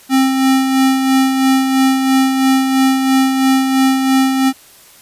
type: tone with tremolo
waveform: square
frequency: 265 Hz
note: C4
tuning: 22 cents sharp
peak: -9 dBFS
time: 0.09-4.53 s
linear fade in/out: 50 ms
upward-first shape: sine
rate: 3 Hz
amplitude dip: 45%
effects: white hiss -43 dBFS RMS until 5.01 s + resampled to 32000 Hz